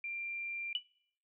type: tone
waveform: sine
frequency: 2375 Hz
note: D7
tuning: 19 cents sharp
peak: -37 dBFS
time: 0.04-0.73 s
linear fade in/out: 2 ms
type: tone with exponential decay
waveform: sine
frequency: 2960 Hz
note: F#7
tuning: in tune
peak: -27 dBFS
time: 0.75-0.84 s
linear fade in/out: 1 ms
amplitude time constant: 19 ms
effects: noise-tail reverb RT60 0.7 s tail -25 dB re dry